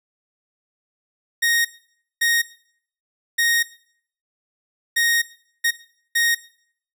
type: tone bursts at uneven times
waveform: sawtooth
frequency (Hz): 1864.7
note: A#6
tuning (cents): 0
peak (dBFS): -13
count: 6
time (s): 1.42-1.65 / 2.21-2.42 / 3.38-3.63 / 4.96-5.22 / 5.64-5.71 / 6.15-6.35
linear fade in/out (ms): 10
effects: noise-tail reverb RT60 0.6 s tail -18 dB re dry